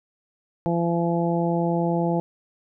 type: harmonic tone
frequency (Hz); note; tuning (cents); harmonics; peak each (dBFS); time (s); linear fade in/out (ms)
170; F3; -46; 1 / 2 / 3 / 4 / 5; -23 / -26 / -28 / -29 / -30; 0.66-2.2; 0
effects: none